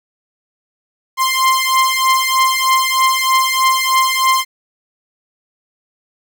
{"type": "beating tone pair", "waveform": "sawtooth", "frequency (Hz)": [1046.5, 1049.7], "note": ["C6", "C6"], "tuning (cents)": [0, 5], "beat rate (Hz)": 3.2, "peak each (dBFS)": -11, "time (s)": [1.17, 4.45], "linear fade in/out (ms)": 50, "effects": []}